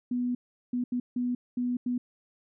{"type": "tone bursts at uneven times", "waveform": "sine", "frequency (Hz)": 246.1, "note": "B3", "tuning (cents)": -6, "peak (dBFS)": -26, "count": 6, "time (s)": [[0.11, 0.35], [0.73, 0.84], [0.92, 1], [1.16, 1.35], [1.57, 1.77], [1.86, 1.98]], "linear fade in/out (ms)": 5, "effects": []}